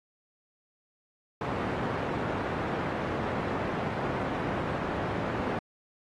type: band-pass noise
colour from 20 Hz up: pink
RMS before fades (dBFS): -32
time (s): 1.41-5.59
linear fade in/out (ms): 2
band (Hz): 120 to 1400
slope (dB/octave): 12
effects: AAC 32 kbps